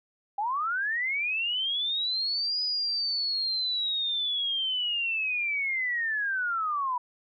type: linear two-way sweep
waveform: sine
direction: up then down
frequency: 784 to 4978 to 965 Hz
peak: -26 dBFS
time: 0.38-6.98 s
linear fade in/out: 5 ms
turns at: 2.62 s
effects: none